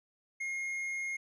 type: tone with tanh clipping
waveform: triangle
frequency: 2143 Hz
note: C7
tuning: 41 cents sharp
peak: -35 dBFS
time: 0.4-1.17 s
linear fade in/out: 10 ms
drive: 10 dB
effects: none